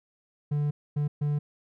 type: tone bursts at uneven times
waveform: triangle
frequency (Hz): 146.83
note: D3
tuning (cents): 0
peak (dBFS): -22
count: 3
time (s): 0.51-0.71 / 0.96-1.08 / 1.21-1.39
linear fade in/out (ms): 10
effects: none